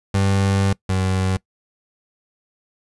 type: tone pair in turn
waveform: 30% pulse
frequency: 97.8 / 94.11 Hz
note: G2 / F#2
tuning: -4 / +30 cents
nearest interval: minor second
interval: 66 cents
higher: first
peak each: -13 / -15 dBFS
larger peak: first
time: 0.14-0.73 / 0.89-1.37 s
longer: first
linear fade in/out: 5 ms
effects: noise-tail reverb RT60 0.1 s tail -22 dB re dry + resampled to 24000 Hz